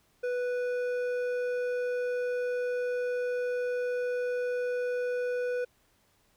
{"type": "tone with hard clipping", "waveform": "sine", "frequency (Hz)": 493.4, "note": "B4", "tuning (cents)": -2, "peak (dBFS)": -30, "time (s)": [0.23, 5.65], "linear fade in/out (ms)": 10, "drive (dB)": 8, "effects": ["pink hiss -68 dBFS RMS until 6.36 s"]}